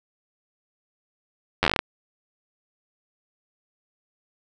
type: slowing click train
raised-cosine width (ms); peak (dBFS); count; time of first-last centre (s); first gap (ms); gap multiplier
0.3; -3; 10; 1.63-1.791; 10; 1.14
effects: none